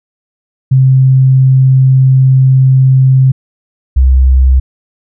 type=tone pair in turn; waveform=sine; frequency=131.7 / 65.06 Hz; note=C3 / C2; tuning=+12 / -9 cents; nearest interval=octave; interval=1221 cents; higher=first; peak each=-3 dBFS; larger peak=neither; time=0.71-3.32 / 3.96-4.6 s; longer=first; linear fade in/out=10 ms; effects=none